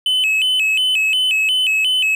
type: tone with vibrato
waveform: triangle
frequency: 2794 Hz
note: F7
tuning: in tune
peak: -12 dBFS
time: 0.06-2.15 s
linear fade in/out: 2 ms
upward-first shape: square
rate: 2.8 Hz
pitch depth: 140 cents each way
effects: none